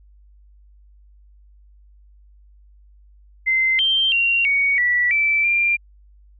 sine tone with pitch steps, 2072 / 3146 / 2756 / 2238 / 1953 / 2324 / 2385 Hz, C7 / G7 / F7 / C#7 / B6 / D7 / D7, -17 / +6 / -24 / +16 / -20 / -19 / +26 cents, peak -15 dBFS, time 3.46-5.77 s, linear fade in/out 20 ms, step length 330 ms, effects added 50 Hz sine -47 dBFS peak until 6.39 s

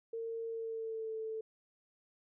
sine tone with pitch glide, 455.8 to 441.5 Hz, A#4 to A4, -39 to +6 cents, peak -37 dBFS, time 0.13-1.41 s, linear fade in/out 5 ms, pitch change -55 cents, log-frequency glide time 0.47-1.15 s, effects none

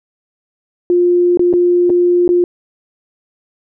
sine tone with dropouts, 352.8 Hz, F4, 18 cents sharp, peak -8 dBFS, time 0.9-2.44 s, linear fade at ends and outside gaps 1 ms, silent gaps 1.373-1.394 / 1.529-1.537 / 1.896-1.901 / 2.278-2.29 s, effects none

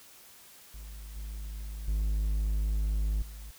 triangle tone with level steps, 52.2 Hz, G#1, 10 cents sharp, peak -39 / -34 / -24 / -39 dBFS, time 0.74-3.51 s, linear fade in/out 5 ms, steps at 1.16 / 1.88 / 3.22 s, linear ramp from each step 2 ms, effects white hiss -54 dBFS RMS until 3.58 s

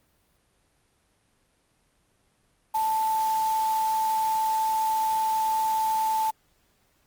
sine tone in noise, 880 Hz, A5, in tune, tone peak -22 dBFS, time 2.74-6.31 s, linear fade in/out 10 ms, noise white, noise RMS -39 dBFS, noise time 2.74-6.31 s, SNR +14 dB, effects pink hiss -67 dBFS RMS until 7.06 s + Opus 32 kbps

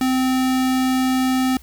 square tone, 258.8 Hz, C4, 19 cents flat, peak -17 dBFS, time 0.01-1.57 s, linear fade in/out 2 ms, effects added 60 Hz sine -43 dBFS peak until 1.62 s + white hiss -51 dBFS RMS until 1.62 s

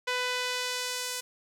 sawtooth tone with band-pass filter sweep, 498.7 Hz, B4, 17 cents sharp, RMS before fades -32 dBFS, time 0.07-1.21 s, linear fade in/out 10 ms, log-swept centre 2400 to 7900 Hz, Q 0.76, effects none

